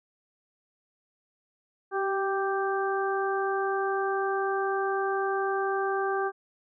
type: harmonic tone with a mistuned harmonic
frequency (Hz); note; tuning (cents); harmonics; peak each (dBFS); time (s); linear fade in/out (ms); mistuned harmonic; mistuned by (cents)
392; G4; 0; 1 / 2 / 3 / 4; -28 / -31 / -33 / -34; 1.91-6.32; 50; 1; -21
effects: none